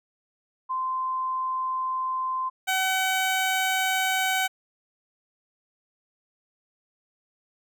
sine / 15% pulse tone pair in turn, 1037 / 757.1 Hz, C6 / F#5, -16 / +40 cents, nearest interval perfect fourth, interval 544 cents, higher first, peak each -25 / -16 dBFS, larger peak second, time 0.69-2.5 / 2.67-4.48 s, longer neither, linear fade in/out 20 ms, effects none

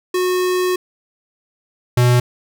square tone pair in turn, 364.9 / 122.9 Hz, F#4 / B2, -24 / -8 cents, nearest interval octave + perfect fifth, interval 1884 cents, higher first, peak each -16 / -11 dBFS, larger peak second, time 0.14-0.76 / 1.97-2.2 s, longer first, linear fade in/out 5 ms, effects none

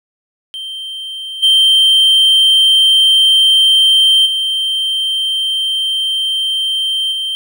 triangle tone with level steps, 3136 Hz, G7, in tune, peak -21 / -5 / -12 / -15 dBFS, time 0.54-7.35 s, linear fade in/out 0 ms, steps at 1.42 / 4.25 / 7.11 s, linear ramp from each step 20 ms, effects none

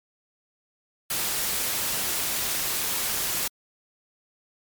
white noise, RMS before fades -27 dBFS, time 1.1-3.48 s, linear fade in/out 5 ms, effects MP3 96 kbps

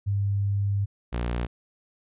sine / sawtooth tone pair in turn, 100.1 / 59.52 Hz, G2 / A#1, +37 / +37 cents, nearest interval major sixth, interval 900 cents, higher first, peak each -22 dBFS, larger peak neither, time 0.06-0.86 / 1.12-1.47 s, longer first, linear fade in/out 20 ms, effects resampled to 8000 Hz

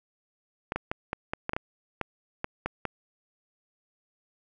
clicks, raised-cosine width 0.5 ms, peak -14 dBFS, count 12, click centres 0.721 / 0.76 / 0.915 / 1.131 / 1.335 / 1.494 / 1.534 / 1.565 / 2.013 / 2.444 / 2.66 / 2.853 s, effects none

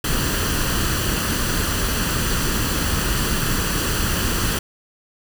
pink noise with comb filter, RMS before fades -21 dBFS, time 0.04-4.59 s, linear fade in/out 5 ms, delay 0.67 ms, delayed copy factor +0.55, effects none

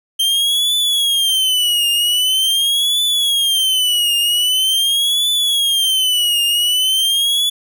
45% pulse tone with vibrato, 3136 Hz, G7, in tune, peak -13 dBFS, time 0.19-7.5 s, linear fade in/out 10 ms, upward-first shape triangle, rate 0.44 Hz, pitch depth 190 cents each way, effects none

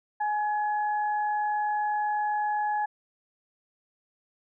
sine tone pair together, 839.7 / 1692 Hz, G#5 / G#6, +19 / +32 cents, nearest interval octave, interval 1213 cents, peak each -25 / -35 dBFS, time 0.2-2.86 s, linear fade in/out 10 ms, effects none

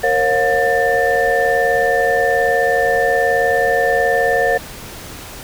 sine tone cluster, 466.2 / 545 / 716 / 1780 Hz, A#4 / C#5 / F5 / A6, 0 / -29 / +43 / +20 cents, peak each -18 dBFS, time 0.03-4.58 s, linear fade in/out 10 ms, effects pink hiss -33 dBFS RMS until 5.43 s

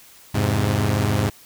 sawtooth chord, E augmented, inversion none, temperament equal with one note detuned, 84.04 / 103.83 / 130.81 Hz, E2 / G#2 / B#2, +34 / 0 / 0 cents, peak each -22 / -16 / -20 dBFS, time 0.34-1.3 s, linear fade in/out 10 ms, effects white hiss -48 dBFS RMS until 1.45 s

